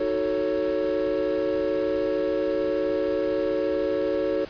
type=chord; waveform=triangle; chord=D# half-diminished seventh; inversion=none; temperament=equal with one note detuned; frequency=311.1 / 370 / 443.3 / 554.4 Hz; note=D#4 / F#4 / A4 / C#5; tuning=0 / 0 / +13 / 0 cents; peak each=-28 / -27 / -26 / -24 dBFS; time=0-4.45 s; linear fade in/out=5 ms; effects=pink hiss -43 dBFS RMS until 4.49 s + resampled to 11025 Hz